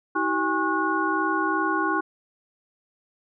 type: tone cluster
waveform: sine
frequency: 319.9 / 382.6 / 819 / 1091 / 1456 Hz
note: D#4 / G4 / G#5 / C#6 / F#6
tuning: +48 / -42 / -24 / -28 / -28 cents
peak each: -27 / -30 / -30 / -26 / -27 dBFS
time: 0.15-2.01 s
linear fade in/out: 10 ms
effects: none